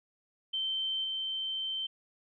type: tone with level steps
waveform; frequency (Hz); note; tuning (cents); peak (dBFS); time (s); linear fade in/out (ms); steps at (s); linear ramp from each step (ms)
sine; 3107; G7; -16; -30 / -32; 0.53-1.87; 10; 1.04; 5
effects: none